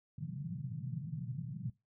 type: band-pass noise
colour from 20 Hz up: white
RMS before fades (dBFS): -41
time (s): 0.18-1.7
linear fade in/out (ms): 5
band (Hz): 120 to 170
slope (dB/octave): 48
effects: noise-tail reverb RT60 0.2 s tail -17 dB re dry